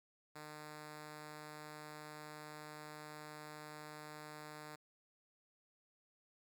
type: tone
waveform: 5% pulse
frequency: 151.6 Hz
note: D#3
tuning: 45 cents flat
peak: -38 dBFS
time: 0.35-4.76 s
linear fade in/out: 10 ms
effects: none